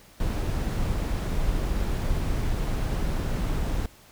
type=noise; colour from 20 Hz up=brown; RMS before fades=-26 dBFS; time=0.2-3.86 s; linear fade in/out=2 ms; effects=pink hiss -53 dBFS RMS until 4.11 s